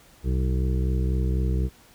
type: harmonic tone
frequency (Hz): 64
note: C2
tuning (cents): -38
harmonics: 1 / 2 / 3 / 5 / 6 / 7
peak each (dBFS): -22 / -28 / -32 / -36 / -38 / -39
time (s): 0.23-1.7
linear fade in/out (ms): 50
effects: pink hiss -54 dBFS RMS until 1.94 s